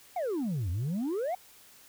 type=exponential two-way sweep; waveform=sine; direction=down then up; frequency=767 to 82.41 to 767 Hz; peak=-26 dBFS; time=0.16-1.35 s; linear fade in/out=5 ms; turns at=0.7 s; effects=tanh soft clip ceiling -28 dBFS + white hiss -56 dBFS RMS until 1.88 s